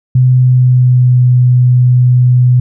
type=tone with pitch glide; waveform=sine; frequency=127.4 to 124.78 Hz; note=C3 to B2; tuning=-46 to +18 cents; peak=-4 dBFS; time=0.15-2.6 s; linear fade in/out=5 ms; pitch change=-36 cents; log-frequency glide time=0.27-1.21 s; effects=none